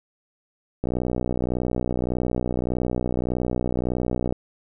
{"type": "click train", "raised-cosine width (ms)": 2, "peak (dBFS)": -11, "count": 216, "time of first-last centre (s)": [0.84, 4.325], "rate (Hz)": 61.7, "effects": []}